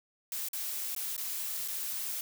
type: noise with dropouts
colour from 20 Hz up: blue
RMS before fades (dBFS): -36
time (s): 0.32-2.21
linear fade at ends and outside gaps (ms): 1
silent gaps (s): 0.486-0.532 / 0.95-0.963 / 1.165-1.178 / 1.678-1.683
effects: none